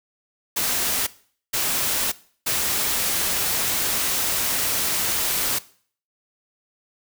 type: noise bursts at uneven times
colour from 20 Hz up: white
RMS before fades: -23 dBFS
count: 3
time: 0.56-1.07 / 1.53-2.12 / 2.46-5.59 s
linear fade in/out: 10 ms
effects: noise-tail reverb RT60 0.5 s tail -19 dB re dry